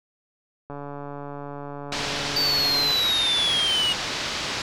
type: click train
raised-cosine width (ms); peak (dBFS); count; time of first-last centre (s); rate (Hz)
1; -22; 318; 0.7-2.917; 143
type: low-pass noise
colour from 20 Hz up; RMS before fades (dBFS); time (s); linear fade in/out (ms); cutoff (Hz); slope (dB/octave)
white; -29; 1.92-4.62; 2; 5200; 24
type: linear sweep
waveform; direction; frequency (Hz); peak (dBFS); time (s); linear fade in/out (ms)
triangle; down; 4626 to 2860; -19; 2.36-3.93; 5
effects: none